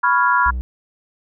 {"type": "chord", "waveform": "sine", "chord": "C# dominant seventh", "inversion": "third", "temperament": "equal", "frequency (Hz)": [987.8, 1108.7, 1396.9, 1661.2], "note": ["B5", "C#6", "E#6", "G#6"], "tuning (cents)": [0, 0, 0, 0], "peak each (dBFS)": [-16, -21, -17, -22], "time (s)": [0.03, 0.51], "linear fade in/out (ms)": 10}
{"type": "tone", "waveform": "triangle", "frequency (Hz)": 62.2, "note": "B1", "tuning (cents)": 13, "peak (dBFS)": -19, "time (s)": [0.46, 0.61], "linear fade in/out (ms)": 0}
{"effects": []}